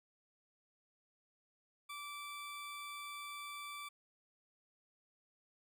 20% pulse tone, 1164 Hz, D6, 16 cents flat, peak -40 dBFS, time 1.89-3.89 s, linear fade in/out 10 ms, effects none

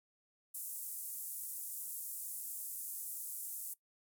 white band-pass noise, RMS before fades -44 dBFS, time 0.54-3.74 s, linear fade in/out 10 ms, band 8600 to 15000 Hz, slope 24 dB/octave, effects noise-tail reverb RT60 0.1 s tail -19 dB re dry

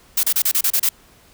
blue noise bursts, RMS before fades -17 dBFS, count 8, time 0.17-0.891 s, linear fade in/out 5 ms, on 63 ms, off 31 ms, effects pink hiss -51 dBFS RMS until 1.33 s

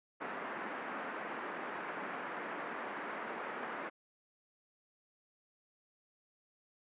white band-pass noise, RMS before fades -42 dBFS, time 0.2-3.9 s, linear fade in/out 20 ms, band 210 to 1800 Hz, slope 24 dB/octave, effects resampled to 8000 Hz

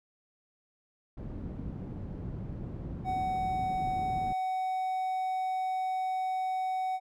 white low-pass noise, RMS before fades -39 dBFS, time 1.17-4.33 s, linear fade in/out 5 ms, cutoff 190 Hz, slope 12 dB/octave
triangle tone, 750 Hz, F#5, 23 cents sharp, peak -27 dBFS, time 3.04-7 s, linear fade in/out 50 ms
effects none

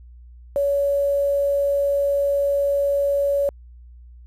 sine tone with quantisation, 564 Hz, C#5, 30 cents sharp, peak -17 dBFS, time 0.56-3.49 s, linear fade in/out 0 ms, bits 7, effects added 60 Hz sine -41 dBFS peak until 4.26 s + resampled to 32000 Hz

